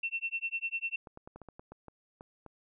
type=tone with tremolo; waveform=sine; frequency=2700 Hz; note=E7; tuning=41 cents sharp; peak=-29 dBFS; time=0.03-0.96 s; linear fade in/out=5 ms; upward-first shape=sine; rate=10 Hz; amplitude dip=100%
type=clicks; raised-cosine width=1 ms; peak=-33 dBFS; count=11; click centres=1.072 / 1.174 / 1.275 / 1.36 / 1.417 / 1.487 / 1.595 / 1.72 / 1.883 / 2.209 / 2.463 s
effects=none